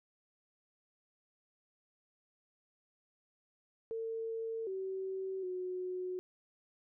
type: tone with pitch steps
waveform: sine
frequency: 451.2 / 381.2 / 366.1 Hz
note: A4 / G4 / F#4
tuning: +44 / -48 / -18 cents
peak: -36 dBFS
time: 3.91-6.19 s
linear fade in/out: 0 ms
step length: 760 ms
effects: none